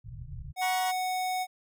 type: low-pass noise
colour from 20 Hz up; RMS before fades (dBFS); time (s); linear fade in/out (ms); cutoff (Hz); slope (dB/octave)
white; -41; 0.04-0.53; 20; 150; 96
type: tone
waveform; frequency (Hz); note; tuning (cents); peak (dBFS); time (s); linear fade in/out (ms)
square; 740; F#5; 0; -29; 0.56-1.47; 50
type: chord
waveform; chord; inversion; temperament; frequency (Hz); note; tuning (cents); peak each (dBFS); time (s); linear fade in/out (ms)
20% pulse; F# major; none; equal with one note detuned; 740 / 954.7 / 1108.7; F#5 / A#5 / C#6; 0 / +41 / 0; -32; 0.61-0.92; 20
effects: none